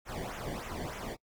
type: noise with flanger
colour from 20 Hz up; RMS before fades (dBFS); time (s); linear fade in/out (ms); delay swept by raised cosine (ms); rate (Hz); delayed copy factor
brown; -39; 0.05-1.17; 50; 0.21 to 0.79; 3.3; -0.85
effects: noise-tail reverb RT60 0.1 s tail -23 dB re dry